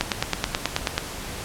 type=click train; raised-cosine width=0.2 ms; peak=-3 dBFS; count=10; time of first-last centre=0.01-0.98 s; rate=9.28 Hz; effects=pink hiss -34 dBFS RMS until 1.44 s + low-pass 12000 Hz 12 dB/octave